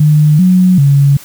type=tone with pitch steps; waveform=sine; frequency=151 / 183.5 / 140.5 Hz; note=D3 / F#3 / C#3; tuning=+48 / -14 / +24 cents; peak=-4 dBFS; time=0-1.17 s; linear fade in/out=5 ms; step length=390 ms; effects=white hiss -35 dBFS RMS until 1.24 s